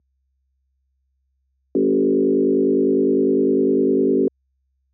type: tone with frequency modulation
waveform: sine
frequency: 326.7 Hz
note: E4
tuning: 15 cents flat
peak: -13 dBFS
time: 1.75-4.28 s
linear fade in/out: 2 ms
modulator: 49.9 Hz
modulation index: 2.2
effects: added 66 Hz sine -47 dBFS peak until 4.93 s + high-pass 200 Hz 12 dB/octave